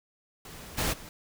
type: noise with level steps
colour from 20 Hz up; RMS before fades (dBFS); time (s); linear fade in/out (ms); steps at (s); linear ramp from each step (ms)
pink; -45 / -28 / -46; 0.45-1.09; 2; 0.77 / 0.92; 20
effects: none